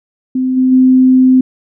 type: tone with level steps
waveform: sine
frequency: 257.8 Hz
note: C4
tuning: 26 cents flat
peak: -11 / -7 / -4 dBFS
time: 0.35-1.41 s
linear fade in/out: 5 ms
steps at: 0.56 / 0.71 s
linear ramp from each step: 20 ms
effects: none